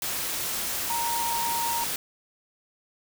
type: tone in noise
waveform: sine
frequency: 932.3 Hz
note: A#5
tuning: in tune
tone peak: -27 dBFS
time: 0.9-1.84 s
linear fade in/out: 2 ms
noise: white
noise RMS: -30 dBFS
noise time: 0.02-1.96 s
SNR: 0 dB
effects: none